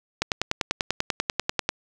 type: click train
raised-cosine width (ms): 0.2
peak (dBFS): -5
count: 16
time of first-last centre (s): 0.22-1.691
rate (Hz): 10.2
effects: none

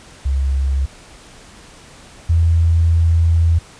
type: tone pair in turn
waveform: sine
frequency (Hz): 67.8 / 83.05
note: C#2 / E2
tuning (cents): -38 / +13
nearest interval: major third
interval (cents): 351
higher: second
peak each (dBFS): -14 / -10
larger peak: second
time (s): 0.25-0.86 / 2.29-3.59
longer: second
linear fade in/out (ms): 10
effects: pink hiss -42 dBFS RMS until 3.79 s + resampled to 22050 Hz

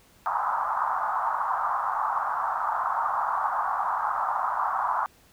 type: band-pass noise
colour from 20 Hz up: pink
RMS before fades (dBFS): -27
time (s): 0.26-5.06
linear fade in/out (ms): 0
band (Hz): 790 to 1300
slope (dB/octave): 48
effects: pink hiss -58 dBFS RMS until 5.32 s

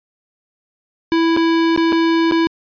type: tone with dropouts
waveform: square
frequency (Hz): 330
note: E4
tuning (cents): +2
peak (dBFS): -13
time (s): 1.12-2.47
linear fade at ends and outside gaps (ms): 0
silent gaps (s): 1.365-1.372 / 1.763-1.776 / 1.922-1.927 / 2.312-2.321
effects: resampled to 11025 Hz

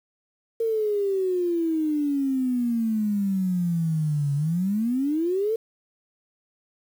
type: exponential two-way sweep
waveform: sine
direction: down then up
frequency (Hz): 460 to 140 to 460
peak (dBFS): -21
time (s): 0.6-5.56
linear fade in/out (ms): 5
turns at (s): 4.34
effects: 8-bit

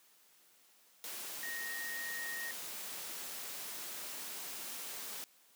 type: tone in noise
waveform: sine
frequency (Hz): 1864.7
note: A#6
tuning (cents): 0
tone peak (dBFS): -40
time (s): 1.43-2.51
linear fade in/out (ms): 0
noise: white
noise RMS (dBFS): -44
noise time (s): 1.04-5.24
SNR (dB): +1
effects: white hiss -66 dBFS RMS until 5.55 s + high-pass 200 Hz 12 dB/octave

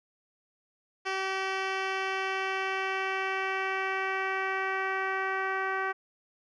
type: tone with low-pass filter sweep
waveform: 10% pulse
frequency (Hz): 383.1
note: G4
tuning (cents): -40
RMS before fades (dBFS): -31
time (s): 1.05-5.93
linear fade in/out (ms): 20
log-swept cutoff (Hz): 4000 to 1700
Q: 1.6
effects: none

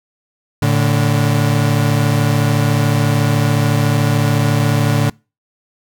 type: tone pair together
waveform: 35% pulse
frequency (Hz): 111.3 / 145.18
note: A2 / D3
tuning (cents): +20 / -20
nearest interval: perfect fourth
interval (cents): 460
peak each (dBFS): -13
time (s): 0.62-5.1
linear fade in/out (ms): 5
effects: noise-tail reverb RT60 0.3 s tail -26 dB re dry

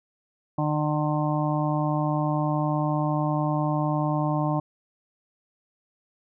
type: harmonic tone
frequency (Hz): 150.8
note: D3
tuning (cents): +46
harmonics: 1 / 2 / 4 / 5 / 6 / 7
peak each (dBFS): -25 / -28 / -31 / -32 / -33 / -33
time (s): 0.58-4.6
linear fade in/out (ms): 5
effects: none

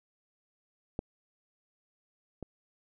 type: clicks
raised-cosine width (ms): 2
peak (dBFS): -19 / -26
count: 2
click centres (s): 0.991 / 2.427
effects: none

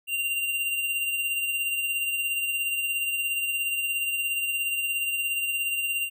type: tone with tremolo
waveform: square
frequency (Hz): 2776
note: F7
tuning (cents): -11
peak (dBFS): -24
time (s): 0.07-6.1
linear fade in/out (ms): 50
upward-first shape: triangle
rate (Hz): 17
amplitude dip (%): 45
effects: none

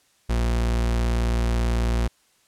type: tone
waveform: 40% pulse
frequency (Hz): 58.27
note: A#1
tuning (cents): 0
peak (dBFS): -19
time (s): 0.29-2.08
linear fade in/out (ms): 10
effects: white hiss -62 dBFS RMS until 2.47 s + low-pass 10000 Hz 12 dB/octave

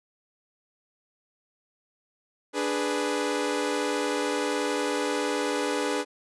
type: chord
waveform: sawtooth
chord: G# diminished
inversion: second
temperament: equal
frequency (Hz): 293.7 / 415.3 / 493.9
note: D4 / G#4 / B4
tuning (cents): 0 / 0 / 0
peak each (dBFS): -26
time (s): 2.53-6.05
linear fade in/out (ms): 50
effects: resampled to 24000 Hz

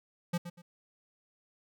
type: tone with echo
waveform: square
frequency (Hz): 173.8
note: F3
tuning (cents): -8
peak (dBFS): -29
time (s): 0.33-0.38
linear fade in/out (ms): 10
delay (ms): 120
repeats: 2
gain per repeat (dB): -11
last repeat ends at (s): 0.62
effects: none

